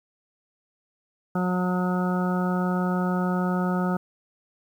harmonic tone, 181.3 Hz, F#3, 35 cents flat, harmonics 1 / 2 / 3 / 4 / 5 / 7 / 8, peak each -23 / -32 / -34 / -34 / -35 / -33 / -38 dBFS, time 1.35-3.97 s, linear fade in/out 5 ms, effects 9-bit

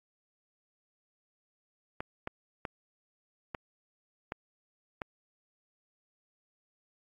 clicks, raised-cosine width 0.5 ms, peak -20 dBFS, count 6, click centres 2.005 / 2.274 / 2.652 / 3.548 / 4.321 / 5.018 s, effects AAC 32 kbps

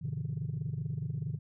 sine chord, E minor seventh, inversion first, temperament just, 98.89 / 123.61 / 148.33 / 164.81 Hz, G2 / B2 / D3 / E3, +16 / +2 / +18 / 0 cents, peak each -40 / -36 / -35 / -40 dBFS, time 0.01-1.39 s, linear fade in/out 20 ms, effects tanh soft clip ceiling -27 dBFS

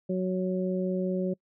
harmonic tone, 185 Hz, F#3, in tune, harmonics 1 / 2 / 3, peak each -28 / -31 / -33 dBFS, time 0.09-1.34 s, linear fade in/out 10 ms, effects noise-tail reverb RT60 0.1 s tail -26 dB re dry

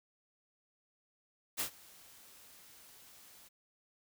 white noise with ADSR envelope, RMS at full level -34 dBFS, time 1.57-3.49 s, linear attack 31 ms, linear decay 98 ms, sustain -24 dB, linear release 18 ms, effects none

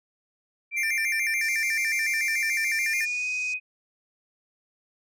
sine tone with pitch glide, 2349 to 2503 Hz, D7 to D#7, 0 to +10 cents, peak -26 dBFS, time 0.71-3.6 s, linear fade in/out 50 ms, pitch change +110 cents, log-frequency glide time 2.76-3.27 s
square tone with vibrato, 1946 Hz, B6, 26 cents flat, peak -27 dBFS, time 0.76-3.06 s, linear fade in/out 20 ms, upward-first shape square, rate 6.9 Hz, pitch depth 140 cents each way
pink band-pass noise, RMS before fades -43 dBFS, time 1.41-3.54 s, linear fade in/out 5 ms, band 4900 to 7200 Hz, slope 48 dB/octave
effects none

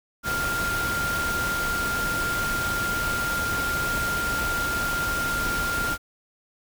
sine tone in noise, 1396.9 Hz, F6, in tune, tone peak -25 dBFS, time 0.23-5.98 s, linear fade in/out 50 ms, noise pink, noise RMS -30 dBFS, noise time 0.23-5.98 s, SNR +2 dB, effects none

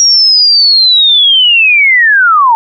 sine linear sweep, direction down, 5690 to 880 Hz, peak -3 dBFS, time 0-2.55 s, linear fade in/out 0 ms, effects none

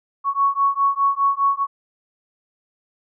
sine beating tone pair, 1108.7 / 1113.6 Hz, C#6 / C#6, 0 / +8 cents, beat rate 4.9 Hz, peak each -19 dBFS, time 0.24-1.67 s, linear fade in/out 50 ms, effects none

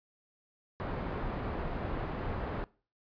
pink low-pass noise, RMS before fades -36 dBFS, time 0.8-2.64 s, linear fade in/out 0 ms, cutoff 1300 Hz, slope 12 dB/octave, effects noise-tail reverb RT60 0.4 s tail -22 dB re dry + resampled to 11025 Hz

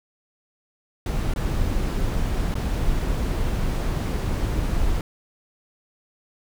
brown noise with dropouts, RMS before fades -23 dBFS, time 1.06-5.01 s, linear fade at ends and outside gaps 2 ms, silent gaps 1.338-1.36 / 2.542-2.553 s, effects none

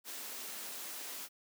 white high-pass noise, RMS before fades -44 dBFS, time 0.04-1.29 s, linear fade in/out 50 ms, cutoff 190 Hz, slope 48 dB/octave, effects none

